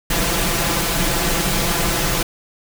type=noise with comb filter; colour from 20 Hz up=pink; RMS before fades=-19 dBFS; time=0.1-2.23 s; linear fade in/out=5 ms; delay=5.9 ms; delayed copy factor=+0.85; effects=none